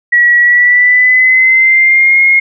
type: tone with pitch glide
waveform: sine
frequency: 1925 to 2148 Hz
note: B6 to C7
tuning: -45 to +45 cents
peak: -4 dBFS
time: 0.12-2.4 s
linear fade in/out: 10 ms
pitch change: +190 cents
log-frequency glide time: 0.4-2.21 s
effects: none